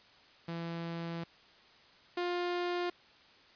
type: tone pair in turn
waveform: sawtooth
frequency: 167.9 / 352.9 Hz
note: E3 / F4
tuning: +32 / +18 cents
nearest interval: octave + minor second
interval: 1286 cents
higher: second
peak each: -33 / -28 dBFS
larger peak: second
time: 0.48-1.24 / 2.17-2.9 s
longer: first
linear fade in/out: 5 ms
effects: white hiss -60 dBFS RMS until 3.55 s + resampled to 11025 Hz